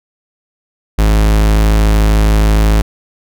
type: tone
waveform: 45% pulse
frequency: 53 Hz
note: G#1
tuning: 36 cents sharp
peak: -7 dBFS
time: 0.98-2.82 s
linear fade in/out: 10 ms
effects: none